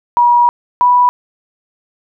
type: tone pair in turn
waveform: sine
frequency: 961 / 982.9 Hz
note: B5 / B5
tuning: -48 / -9 cents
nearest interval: unison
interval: 39 cents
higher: second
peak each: -6 dBFS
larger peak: neither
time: 0.17-0.49 / 0.81-1.09 s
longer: first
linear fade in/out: 0 ms
effects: none